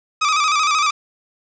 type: tone with vibrato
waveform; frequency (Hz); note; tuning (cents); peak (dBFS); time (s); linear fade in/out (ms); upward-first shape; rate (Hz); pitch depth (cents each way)
sawtooth; 1216; D#6; -40; -11; 0.21-0.91; 10; square; 13; 67
effects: resampled to 16000 Hz + 7-bit